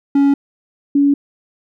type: tone pair in turn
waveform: triangle / sine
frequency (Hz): 280 / 283.1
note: C#4 / C#4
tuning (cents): +18 / +37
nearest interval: unison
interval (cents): 19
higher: second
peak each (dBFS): -7 / -9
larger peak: first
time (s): 0.15-0.34 / 0.95-1.14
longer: neither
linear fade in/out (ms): 5
effects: none